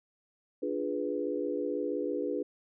sine chord, D diminished seventh, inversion none, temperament equal, 293.7 / 349.2 / 415.3 / 493.9 Hz, D4 / F4 / Ab4 / Cb5, 0 / 0 / 0 / 0 cents, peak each -35 / -37 / -35 / -35 dBFS, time 0.62-2.43 s, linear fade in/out 10 ms, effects none

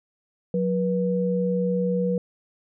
sine tone pair together, 181.7 / 485.1 Hz, F#3 / B4, -31 / -31 cents, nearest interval octave + perfect fourth, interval 1700 cents, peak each -23 / -24 dBFS, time 0.54-2.18 s, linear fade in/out 2 ms, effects none

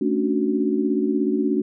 sine chord, D major seventh, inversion second, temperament equal, 220 / 277.2 / 293.7 / 370 Hz, A3 / C#4 / D4 / F#4, 0 / 0 / 0 / 0 cents, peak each -24 dBFS, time 0.01-1.62 s, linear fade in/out 5 ms, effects none

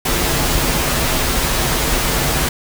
pink noise with comb filter, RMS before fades -17 dBFS, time 0.05-2.49 s, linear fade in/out 5 ms, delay 10 ms, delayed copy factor -0.55, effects none

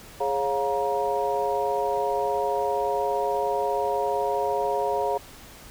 sine tone cluster, 415 / 550 / 708 / 945 Hz, G#4 / C#5 / F5 / A#5, -1 / -14 / +23 / +23 cents, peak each -28 dBFS, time 0.2-5.18 s, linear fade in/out 10 ms, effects pink hiss -46 dBFS RMS until 5.7 s

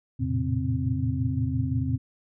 sine tone cluster, 86.1 / 112.3 / 118 / 135.7 / 261.3 Hz, F2 / A2 / A#2 / C#3 / C4, -24 / +36 / +22 / -36 / -2 cents, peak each -30 dBFS, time 0.19-1.98 s, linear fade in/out 20 ms, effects none

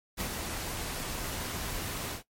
pink noise with ADSR envelope, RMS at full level -32 dBFS, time 0.17-2.23 s, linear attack 33 ms, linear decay 77 ms, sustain -4 dB, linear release 110 ms, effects noise-tail reverb RT60 0.1 s tail -17 dB re dry + MP3 64 kbps

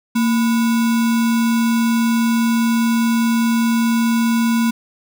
sine tone with sample-and-hold, 230.2 Hz, A#3, 22 cents flat, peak -13 dBFS, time 0.15-4.71 s, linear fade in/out 10 ms, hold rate 1225 Hz, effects none

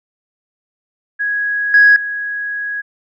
sine tone with level steps, 1661.2 Hz, G#6, in tune, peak -15 / -4 / -19 dBFS, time 1.19-2.82 s, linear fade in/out 20 ms, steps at 1.74 / 1.96 s, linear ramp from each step 2 ms, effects tanh soft clip ceiling 0 dBFS

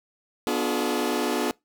sawtooth chord, B diminished seventh, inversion none, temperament just, 246.9 / 296.3 / 355.6 / 426.7 Hz, B3 / D4 / F4 / Ab4, 0 / +15 / +31 / +47 cents, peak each -25 dBFS, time 0.47-1.51 s, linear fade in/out 0 ms, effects noise-tail reverb RT60 0.2 s tail -25 dB re dry

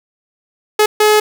sawtooth tone bursts at uneven times, 424.9 Hz, G#4, 40 cents sharp, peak -4 dBFS, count 2, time 0.79-0.86 / 1-1.2 s, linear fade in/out 5 ms, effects none

